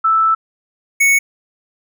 sine / square tone pair in turn, 1318.5 / 2217 Hz, E6 / C#7, 0 / 0 cents, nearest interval major sixth, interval 900 cents, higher second, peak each -10 dBFS, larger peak neither, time 0.04-0.35 / 1-1.19 s, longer first, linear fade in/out 10 ms, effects none

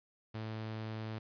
sawtooth tone, 110 Hz, A2, in tune, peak -35 dBFS, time 0.34-1.19 s, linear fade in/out 10 ms, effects resampled to 11025 Hz + 11-bit

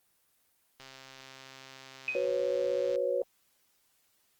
click train, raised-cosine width 0.2 ms, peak -31 dBFS, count 288, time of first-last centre 0.8-2.958 s, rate 133 Hz
sine tone with exponential decay, 2513 Hz, D#7, 17 cents sharp, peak -26 dBFS, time 2.08-2.32 s, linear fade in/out 1 ms, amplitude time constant 51 ms
sine chord, F# suspended fourth, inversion none, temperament equal with one note detuned, 370 / 493.9 / 550.2 Hz, F#4 / B4 / C#5, 0 / 0 / -13 cents, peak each -35 / -31 / -30 dBFS, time 2.15-3.22 s, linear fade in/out 2 ms
effects white hiss -71 dBFS RMS until 4.39 s + Opus 24 kbps

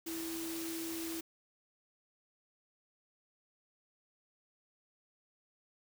sine tone in noise, 329.1 Hz, E4, 3 cents flat, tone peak -39 dBFS, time 0.06-1.21 s, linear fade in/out 10 ms, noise white, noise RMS -44 dBFS, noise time 0.06-1.21 s, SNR +2 dB, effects none

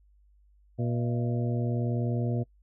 harmonic tone with a mistuned harmonic, 120 Hz, B2, 49 cents flat, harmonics 1 / 2 / 3 / 4 / 5 / 6, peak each -27 / -33 / -37 / -39 / -41 / -43 dBFS, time 0.78-2.44 s, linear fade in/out 20 ms, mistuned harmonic 6, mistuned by -97 cents, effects noise-tail reverb RT60 0.1 s tail -24 dB re dry + added 50 Hz sine -58 dBFS peak until 2.62 s

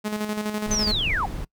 sawtooth tone with tremolo, 211.6 Hz, G#3, 33 cents sharp, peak -20 dBFS, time 0.04-0.93 s, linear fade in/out 20 ms, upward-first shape square, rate 12 Hz, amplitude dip 50%
brown noise, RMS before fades -30 dBFS, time 0.66-1.45 s, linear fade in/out 10 ms
sine linear sweep, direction down, 6272 to 698.5 Hz, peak -22 dBFS, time 0.71-1.26 s, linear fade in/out 5 ms
effects noise-tail reverb RT60 0.1 s tail -23 dB re dry

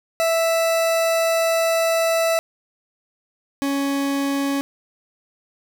40% pulse tone pair in turn, 659.3 / 278.1 Hz, E5 / C#4, 0 / +6 cents, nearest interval octave + minor third, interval 1494 cents, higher first, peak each -16 / -19 dBFS, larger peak first, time 0.2-2.39 / 3.62-4.61 s, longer first, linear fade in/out 0 ms, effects none

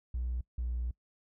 triangle tone pair in turn, 61 / 60.26 Hz, B1 / B1, -21 / -42 cents, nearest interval unison, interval 21 cents, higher first, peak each -28 dBFS, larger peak neither, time 0.14-0.41 / 0.58-0.91 s, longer second, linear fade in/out 5 ms, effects noise-tail reverb RT60 0.1 s tail -24 dB re dry + tanh soft clip ceiling -28 dBFS

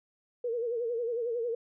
sine tone with vibrato, 470.4 Hz, A#4, 16 cents sharp, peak -29 dBFS, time 0.44-1.55 s, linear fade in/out 5 ms, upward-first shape sine, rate 11 Hz, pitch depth 80 cents each way, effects none

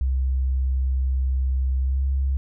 sine tone with pitch glide, 65.3 to 67.33 Hz, C2 to C#2, -3 to -50 cents, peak -19 dBFS, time 0.01-2.37 s, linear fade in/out 0 ms, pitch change +53 cents, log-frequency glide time 1.82-2.03 s, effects none

